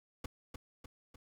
brown noise with echo, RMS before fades -39 dBFS, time 0.24-0.26 s, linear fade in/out 5 ms, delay 300 ms, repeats 3, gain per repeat -5 dB, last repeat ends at 1.16 s, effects none

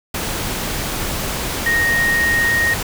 sine tone in noise, 1864 Hz, A#6, 1 cent flat, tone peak -14 dBFS, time 1.66-2.74 s, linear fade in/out 5 ms, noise pink, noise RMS -23 dBFS, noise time 0.14-2.83 s, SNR +6 dB, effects none

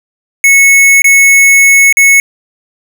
square tone with dropouts, 2200 Hz, C#7, 14 cents flat, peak -3 dBFS, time 0.44-2.2 s, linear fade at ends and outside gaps 1 ms, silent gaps 1.02-1.043 / 1.926-1.97 s, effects none

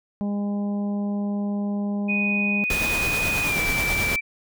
harmonic tone, 203.6 Hz, G#3, 34 cents flat, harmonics 1 / 2 / 3 / 4 / 5, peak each -23 / -38 / -37 / -41 / -48 dBFS, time 0.21-2.64 s, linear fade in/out 0 ms
sine tone with pitch glide, 2485 to 2332 Hz, D#7 to D7, -3 to -13 cents, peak -22 dBFS, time 2.08-4.21 s, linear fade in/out 20 ms, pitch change -110 cents, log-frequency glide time 3.44-3.58 s
pink noise with tremolo, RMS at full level -26 dBFS, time 2.7-4.16 s, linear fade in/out 2 ms, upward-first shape sine, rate 9.3 Hz, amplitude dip 30%
effects none

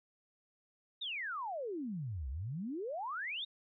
sine exponential two-way sweep, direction down then up, 3830 to 61.1 to 3830 Hz, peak -37 dBFS, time 1.01-3.45 s, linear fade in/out 10 ms, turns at 2.29 s, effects none

